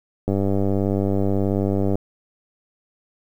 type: click train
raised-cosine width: 2 ms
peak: -9 dBFS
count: 166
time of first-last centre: 0.28-1.955 s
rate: 98.5 Hz
effects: 8-bit